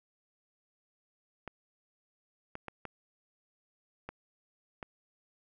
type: clicks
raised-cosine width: 0.5 ms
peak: -25 dBFS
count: 6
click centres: 1.477 / 2.554 / 2.683 / 2.853 / 4.09 / 4.828 s
effects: none